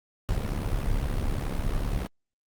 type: noise with amplitude modulation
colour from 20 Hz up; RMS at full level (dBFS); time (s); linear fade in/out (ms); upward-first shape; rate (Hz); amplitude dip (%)
brown; -24; 0.29-2.07; 0; sine; 70.7; 70
effects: Opus 48 kbps